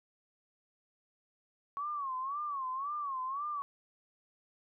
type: tone with vibrato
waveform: sine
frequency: 1108.7 Hz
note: C#6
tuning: in tune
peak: -34 dBFS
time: 1.77-3.62 s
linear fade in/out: 0 ms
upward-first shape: sine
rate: 1.9 Hz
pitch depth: 140 cents each way
effects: none